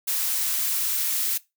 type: noise with high-pass filter sweep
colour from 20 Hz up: blue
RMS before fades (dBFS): -25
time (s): 0.07-1.38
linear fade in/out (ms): 10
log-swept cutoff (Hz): 590 to 1500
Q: 0.85
effects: noise-tail reverb RT60 0.2 s tail -19 dB re dry